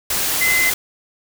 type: tone in noise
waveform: sine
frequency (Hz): 2050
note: C7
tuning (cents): -36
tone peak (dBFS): -15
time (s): 0.41-0.7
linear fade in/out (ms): 5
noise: white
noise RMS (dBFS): -20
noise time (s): 0.1-0.74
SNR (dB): +2
effects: none